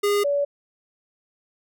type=tone pair in turn; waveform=square / sine; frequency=408.8 / 570.7 Hz; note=G#4 / D5; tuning=-27 / -50 cents; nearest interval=tritone; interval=577 cents; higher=second; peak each=-19 dBFS; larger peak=neither; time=0.03-0.24 / 0.24-0.45 s; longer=neither; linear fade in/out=10 ms; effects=none